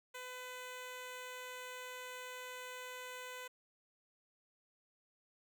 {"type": "tone", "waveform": "10% pulse", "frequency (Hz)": 503, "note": "B4", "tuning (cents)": 32, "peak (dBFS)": -37, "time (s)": [0.14, 3.48], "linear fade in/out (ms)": 10, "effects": []}